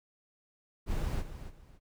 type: noise with echo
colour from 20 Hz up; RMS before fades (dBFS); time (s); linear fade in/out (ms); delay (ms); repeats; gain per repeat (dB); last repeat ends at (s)
brown; -32; 0.86-1.24; 50; 280; 2; -11; 1.8
effects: none